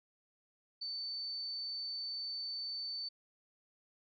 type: tone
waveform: sine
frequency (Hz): 4531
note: C#8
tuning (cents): +37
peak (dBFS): -38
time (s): 0.81-3.09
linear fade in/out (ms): 10
effects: none